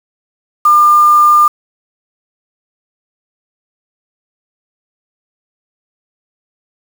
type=tone with quantisation; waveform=sine; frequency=1201 Hz; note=D6; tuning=38 cents sharp; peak=-4 dBFS; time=0.65-1.48 s; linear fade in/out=5 ms; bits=4; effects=none